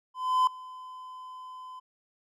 triangle tone with ADSR envelope, 1019 Hz, C6, 46 cents flat, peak -17 dBFS, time 0.14-1.8 s, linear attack 330 ms, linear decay 3 ms, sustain -22 dB, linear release 13 ms, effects none

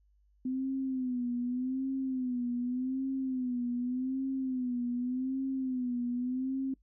sine tone with vibrato, 254.6 Hz, C4, 47 cents flat, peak -30 dBFS, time 0.45-6.74 s, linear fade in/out 5 ms, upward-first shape sine, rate 0.85 Hz, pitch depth 85 cents each way, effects noise-tail reverb RT60 0.1 s tail -23 dB re dry + added 50 Hz sine -64 dBFS peak until 6.82 s

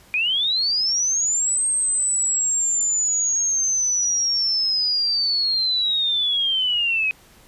sine linear two-way sweep, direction up then down, 2400 to 8430 to 2511 Hz, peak -18 dBFS, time 0.14-7.11 s, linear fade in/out 0 ms, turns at 1.66 s, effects pink hiss -51 dBFS RMS until 7.47 s + resampled to 32000 Hz

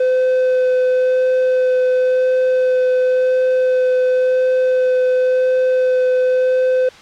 triangle tone with vibrato, 510 Hz, C5, 44 cents flat, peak -10 dBFS, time 0-6.89 s, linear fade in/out 5 ms, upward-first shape sine, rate 0.94 Hz, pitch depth 8 cents each way, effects white hiss -40 dBFS RMS until 7.01 s + low-pass 4000 Hz 12 dB/octave

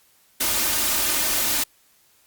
white noise with comb filter, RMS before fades -22 dBFS, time 0.4-1.64 s, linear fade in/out 10 ms, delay 3.3 ms, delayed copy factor +0.6, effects white hiss -59 dBFS RMS until 2.26 s + Opus 48 kbps

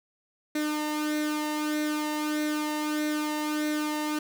sawtooth tone with flanger, 302.4 Hz, D#4, 49 cents flat, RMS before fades -29 dBFS, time 0.55-4.19 s, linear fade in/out 5 ms, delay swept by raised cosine 0.5 to 1.07 ms, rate 1.6 Hz, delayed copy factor +0.6, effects none

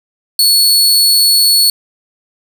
sawtooth tone, 4404 Hz, C#8, 12 cents flat, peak -4 dBFS, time 0.39-1.7 s, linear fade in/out 2 ms, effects none

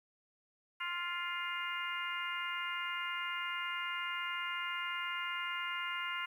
harmonic tone with a mistuned harmonic, 349.2 Hz, F4, in tune, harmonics 3 / 4 / 5 / 6 / 7 / 8, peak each -42 / -41 / -48 / -41 / -50 / -43 dBFS, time 0.8-6.26 s, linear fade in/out 10 ms, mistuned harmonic 8, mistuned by +18 cents, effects 11-bit

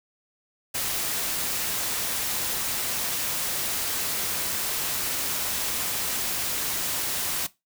white noise, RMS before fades -28 dBFS, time 0.74-7.47 s, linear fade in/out 10 ms, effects noise-tail reverb RT60 0.2 s tail -18 dB re dry

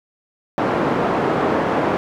pink band-pass noise, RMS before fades -19 dBFS, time 0.58-1.97 s, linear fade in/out 0 ms, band 240 to 1100 Hz, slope 12 dB/octave, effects none

